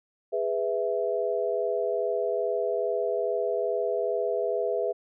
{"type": "chord", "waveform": "sine", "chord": "E major", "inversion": "first", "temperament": "just", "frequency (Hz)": [412, 494.4, 659.3], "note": ["G#4", "B4", "E5"], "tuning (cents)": [-14, 2, 0], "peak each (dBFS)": -29, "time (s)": [0.32, 4.93], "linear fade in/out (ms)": 20, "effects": []}